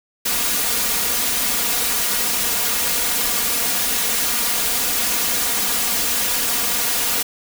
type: noise with comb filter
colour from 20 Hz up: white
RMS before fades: -20 dBFS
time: 0.25-7.23 s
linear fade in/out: 10 ms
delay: 4.2 ms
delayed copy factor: +0.9
effects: none